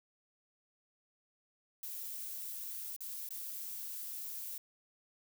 violet noise with dropouts, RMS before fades -43 dBFS, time 1.83-4.58 s, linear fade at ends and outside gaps 2 ms, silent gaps 2.964-3.006 / 3.289-3.306 s, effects none

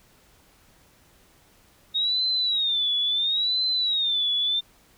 sine tone with vibrato, 3725 Hz, A#7, 2 cents flat, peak -21 dBFS, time 1.94-4.61 s, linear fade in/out 20 ms, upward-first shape sine, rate 0.73 Hz, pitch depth 150 cents each way, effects pink hiss -58 dBFS RMS until 4.97 s

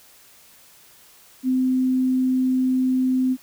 sine tone, 257.5 Hz, C4, 28 cents flat, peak -17 dBFS, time 1.43-3.37 s, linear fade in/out 50 ms, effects white hiss -51 dBFS RMS until 3.42 s

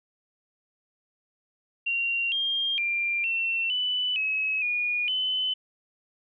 sine tone with pitch steps, 2759 / 3211 / 2382 / 2704 / 2988 / 2565 / 2445 / 3029 Hz, F7 / G7 / D7 / E7 / F#7 / E7 / D#7 / F#7, -22 / +41 / +24 / +43 / +16 / -48 / -31 / +40 cents, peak -24 dBFS, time 1.86-5.54 s, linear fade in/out 10 ms, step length 460 ms, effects none

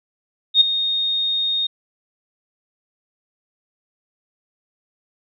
sine tone with ADSR envelope, 3700 Hz, A#7, 14 cents flat, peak -6 dBFS, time 0.54-1.67 s, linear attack 70 ms, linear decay 8 ms, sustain -12 dB, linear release 7 ms, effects none

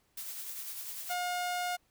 blue noise with tremolo, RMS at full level -40 dBFS, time 0.17-1.14 s, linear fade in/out 5 ms, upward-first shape sine, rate 10 Hz, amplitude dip 35%
sawtooth tone, 715 Hz, F5, 41 cents sharp, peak -28 dBFS, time 1.09-1.77 s, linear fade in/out 20 ms
effects pink hiss -72 dBFS RMS until 1.9 s

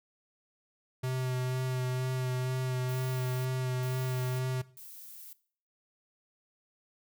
square tone with vibrato, 128.1 Hz, C3, 36 cents flat, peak -31 dBFS, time 1.03-4.62 s, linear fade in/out 10 ms, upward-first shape sine, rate 2.1 Hz, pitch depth 16 cents each way
violet noise bursts, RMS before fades -48 dBFS, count 3, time 2.89-5.33 s, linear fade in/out 2 ms, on 560 ms, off 380 ms
effects noise-tail reverb RT60 0.5 s tail -19 dB re dry

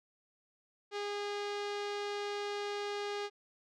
sawtooth tone with low-pass filter, 409.3 Hz, G#4, 25 cents flat, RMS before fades -38 dBFS, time 0.91-3.3 s, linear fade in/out 50 ms, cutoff 4600 Hz, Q 1.3, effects none

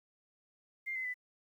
sine tone with pitch steps, 2100 / 2047 / 1995.9 Hz, C7 / C7 / B6, +6 / -38 / +18 cents, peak -35 dBFS, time 0.86-1.142 s, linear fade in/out 20 ms, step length 94 ms, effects 11-bit

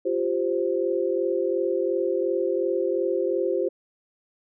sine chord, F suspended second, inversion none, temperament equal, 349.2 / 392 / 523.3 Hz, F4 / G4 / C5, 0 / 0 / 0 cents, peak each -26 dBFS, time 0.05-3.69 s, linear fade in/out 10 ms, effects none

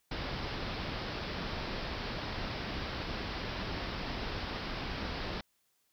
pink low-pass noise, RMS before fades -38 dBFS, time 0.11-5.41 s, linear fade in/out 5 ms, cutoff 5300 Hz, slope 96 dB/octave, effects white hiss -75 dBFS RMS until 5.92 s

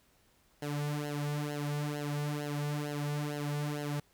sawtooth tone with flanger, 146.83 Hz, D3, in tune, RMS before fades -35 dBFS, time 0.62-4 s, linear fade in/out 5 ms, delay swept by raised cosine 0.83 to 3.13 ms, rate 2.2 Hz, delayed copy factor -0.85, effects pink hiss -68 dBFS RMS until 4.13 s

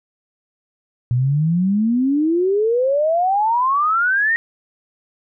sine exponential sweep, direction up, 118.6 to 1887 Hz, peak -14 dBFS, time 1.11-4.36 s, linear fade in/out 0 ms, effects none

